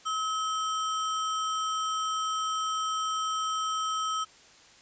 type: tone with sample-and-hold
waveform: sine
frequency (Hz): 1287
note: E6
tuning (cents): -42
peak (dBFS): -27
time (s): 0.05-4.25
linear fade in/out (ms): 20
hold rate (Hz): 4410
effects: white hiss -55 dBFS RMS until 4.81 s + resampled to 16000 Hz